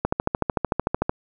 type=click train; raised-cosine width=1 ms; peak=-6 dBFS; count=15; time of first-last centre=0.05-1.095 s; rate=13.4 Hz; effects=none